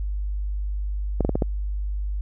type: clicks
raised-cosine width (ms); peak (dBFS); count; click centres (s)
2; -8; 5; 1.207 / 1.249 / 1.293 / 1.355 / 1.422
effects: added 50 Hz sine -24 dBFS peak until 2.21 s